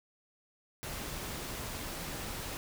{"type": "noise", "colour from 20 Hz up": "pink", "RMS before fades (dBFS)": -40, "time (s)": [0.83, 2.57], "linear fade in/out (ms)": 0, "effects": []}